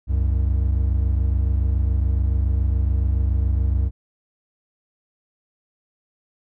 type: tone pair together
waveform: triangle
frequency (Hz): 65.41 / 92.5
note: C2 / F#2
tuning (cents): 0 / 0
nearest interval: tritone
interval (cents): 600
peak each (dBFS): -16 / -21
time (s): 0.07-3.91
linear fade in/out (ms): 50
effects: none